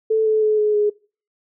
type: tone with pitch steps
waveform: sine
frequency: 440 / 434.2 / 428.5 / 422.8 / 417.2 Hz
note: A4 / A4 / A4 / G#4 / G#4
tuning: 0 / -23 / -46 / +31 / +8 cents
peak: -14 dBFS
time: 0.1-0.9 s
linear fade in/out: 10 ms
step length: 160 ms
effects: noise-tail reverb RT60 0.4 s tail -24 dB re dry